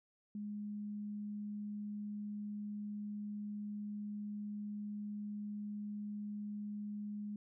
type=tone; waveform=sine; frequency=207.7 Hz; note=G#3; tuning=in tune; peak=-40 dBFS; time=0.35-7.36 s; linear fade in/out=2 ms; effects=none